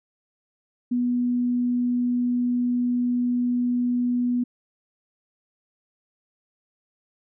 sine tone, 244.8 Hz, B3, 15 cents flat, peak -20 dBFS, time 0.91-4.44 s, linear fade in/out 10 ms, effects none

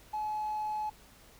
sine tone with hard clipping, 853 Hz, G#5, 46 cents sharp, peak -32 dBFS, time 0.13-0.9 s, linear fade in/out 10 ms, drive 1 dB, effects added 50 Hz sine -63 dBFS peak until 1.39 s + pink hiss -58 dBFS RMS until 1.39 s

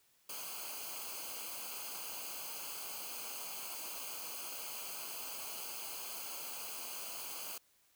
white noise with comb filter, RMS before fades -44 dBFS, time 0.29-7.58 s, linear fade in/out 5 ms, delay 0.54 ms, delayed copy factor -0.8, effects white hiss -71 dBFS RMS until 7.95 s

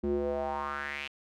square tone with band-pass filter sweep, 71.3 Hz, C#2, 49 cents sharp, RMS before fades -33 dBFS, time 0.03-1.08 s, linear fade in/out 10 ms, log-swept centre 290 to 2800 Hz, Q 4.2, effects none

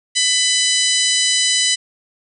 harmonic tone, 998 Hz, B5, 18 cents sharp, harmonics 2 / 3 / 4 / 5 / 6 / 7 / 8 / 9, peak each -23 / -20 / -20 / -22 / -23 / -25 / -24 / -24 dBFS, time 0.15-1.76 s, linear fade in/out 20 ms, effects none

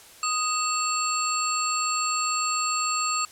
sine tone cluster, 1247 / 2671 / 4421 / 7440 Hz, D#6 / E7 / C#8 / A#8, +3 / +22 / -5 / -4 cents, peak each -26 / -32 / -32 / -28 dBFS, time 0.23-3.25 s, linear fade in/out 2 ms, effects white hiss -49 dBFS RMS until 3.31 s + low-pass 12000 Hz 12 dB/octave

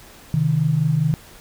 sine tone pair together, 131.8 / 156.74 Hz, C3 / D#3, +13 / +13 cents, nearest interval minor third, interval 300 cents, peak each -21 / -17 dBFS, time 0.34-1.14 s, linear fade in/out 0 ms, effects pink hiss -45 dBFS RMS until 1.4 s

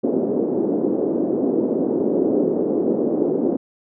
pink band-pass noise, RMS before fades -20 dBFS, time 0.03-3.57 s, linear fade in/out 10 ms, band 260 to 450 Hz, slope 24 dB/octave, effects none

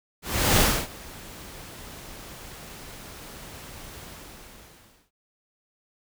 pink noise with ADSR envelope, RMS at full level -18 dBFS, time 0.22-5.11 s, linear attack 360 ms, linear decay 290 ms, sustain -24 dB, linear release 1100 ms, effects none

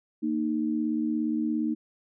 sine tone pair together, 231 / 308.2 Hz, A#3 / D#4, -16 / -16 cents, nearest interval perfect fourth, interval 500 cents, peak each -28 / -27 dBFS, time 0.22-1.75 s, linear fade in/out 20 ms, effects none

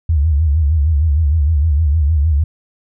sine tone with vibrato, 76.1 Hz, D#2, 38 cents flat, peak -10 dBFS, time 0.09-2.44 s, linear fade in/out 5 ms, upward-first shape sine, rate 6.5 Hz, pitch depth 150 cents each way, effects none

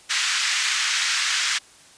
pink band-pass noise, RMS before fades -23 dBFS, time 0.09-1.59 s, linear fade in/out 20 ms, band 1500 to 7400 Hz, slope 24 dB/octave, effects white hiss -50 dBFS RMS until 1.97 s + resampled to 22050 Hz

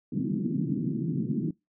pink band-pass noise, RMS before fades -29 dBFS, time 0.12-1.51 s, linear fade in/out 5 ms, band 140 to 320 Hz, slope 48 dB/octave, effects noise-tail reverb RT60 0.2 s tail -24 dB re dry

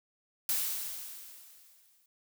blue noise with exponential decay, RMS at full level -29 dBFS, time 0.49-2.06 s, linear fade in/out 2 ms, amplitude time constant 340 ms, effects none

